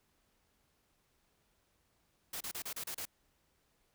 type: noise bursts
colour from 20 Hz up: white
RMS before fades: -41 dBFS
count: 7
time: 2.33-3.054 s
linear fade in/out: 5 ms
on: 76 ms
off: 32 ms
effects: pink hiss -75 dBFS RMS until 3.94 s